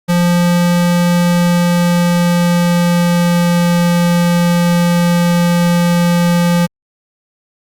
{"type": "tone with pitch glide", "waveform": "square", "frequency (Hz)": [174.61, 173.4], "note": ["F3", "F3"], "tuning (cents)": [0, -12], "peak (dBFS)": -10, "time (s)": [0.08, 6.67], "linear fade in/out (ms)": 20, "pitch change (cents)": -12, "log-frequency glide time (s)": [1.15, 3.76], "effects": ["Opus 48 kbps"]}